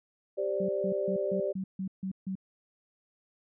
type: chord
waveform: sine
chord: G suspended fourth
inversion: none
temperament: just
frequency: 392 / 522.7 / 588 Hz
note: G4 / C5 / D5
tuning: 0 / -2 / +2 cents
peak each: -32 / -35 / -31 dBFS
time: 0.37-1.53 s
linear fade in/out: 20 ms
type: tone bursts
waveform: sine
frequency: 190 Hz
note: F#3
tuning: 46 cents sharp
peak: -31 dBFS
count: 8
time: 0.6-2.354 s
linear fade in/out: 5 ms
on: 88 ms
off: 150 ms
effects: none